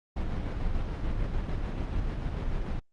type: noise with tremolo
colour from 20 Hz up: brown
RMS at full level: -29 dBFS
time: 0.16-2.8 s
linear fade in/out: 10 ms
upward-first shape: square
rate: 6.8 Hz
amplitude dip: 25%
effects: low-pass 4000 Hz 12 dB/octave + Opus 32 kbps